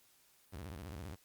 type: tone with vibrato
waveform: sawtooth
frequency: 82.41 Hz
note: E2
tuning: in tune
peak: -40 dBFS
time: 0.52-1.16 s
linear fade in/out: 20 ms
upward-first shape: square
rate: 15 Hz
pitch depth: 280 cents each way
effects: white hiss -68 dBFS RMS until 1.24 s + Opus 48 kbps